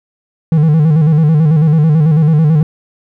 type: tone with vibrato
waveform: triangle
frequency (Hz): 155.56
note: D#3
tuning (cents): 0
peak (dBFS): -4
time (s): 0.52-2.63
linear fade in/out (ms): 2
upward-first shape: square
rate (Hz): 9.1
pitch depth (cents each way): 75
effects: none